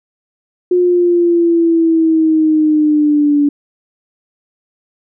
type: exponential sweep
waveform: sine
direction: down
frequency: 360.2 to 287.7 Hz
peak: -8 dBFS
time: 0.71-3.49 s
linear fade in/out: 5 ms
effects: none